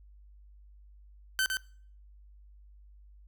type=tone with echo; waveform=sawtooth; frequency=1535 Hz; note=G6; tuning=37 cents flat; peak=-22 dBFS; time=1.39-1.46 s; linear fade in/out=0 ms; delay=110 ms; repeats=1; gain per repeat=-4 dB; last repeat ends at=1.57 s; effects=noise-tail reverb RT60 0.5 s tail -22 dB re dry + added 50 Hz sine -52 dBFS peak until 3.27 s